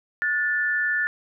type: tone pair together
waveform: sine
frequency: 1447.1 / 1760 Hz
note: F#6 / A6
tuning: -39 / 0 cents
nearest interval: minor third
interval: 339 cents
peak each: -26 / -22 dBFS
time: 0.22-1.07 s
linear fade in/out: 0 ms
effects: none